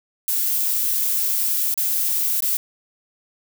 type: noise with dropouts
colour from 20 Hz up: violet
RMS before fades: -21 dBFS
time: 0.28-2.57 s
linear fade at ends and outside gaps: 1 ms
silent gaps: 1.741-1.776 / 2.405-2.423 s
effects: none